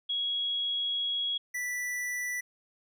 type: tone pair in turn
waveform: sine / square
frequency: 3322 / 1971.5 Hz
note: G#7 / B6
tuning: 0 / -4 cents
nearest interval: major sixth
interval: 904 cents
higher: first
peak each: -28 / -32 dBFS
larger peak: first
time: 0.09-1.38 / 1.54-2.41 s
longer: first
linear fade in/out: 10 ms
effects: none